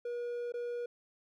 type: tone with dropouts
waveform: triangle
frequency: 480.3 Hz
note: B4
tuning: 48 cents flat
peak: -33 dBFS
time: 0.05-0.86 s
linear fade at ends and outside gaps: 5 ms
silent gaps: 0.522-0.539 s
effects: none